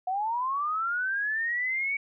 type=linear sweep; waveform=sine; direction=up; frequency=721 to 2267 Hz; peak=-26 dBFS; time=0.07-1.97 s; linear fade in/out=5 ms; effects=none